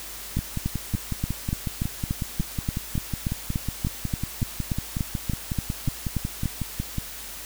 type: two click trains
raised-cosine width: 5 ms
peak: -14 / -12 dBFS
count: 37 / 22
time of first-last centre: 0.39-6.983 / 0.37-6.457 s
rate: 5.46 / 3.45 Hz
effects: added 50 Hz sine -47 dBFS peak until 7.45 s + white hiss -38 dBFS RMS until 7.45 s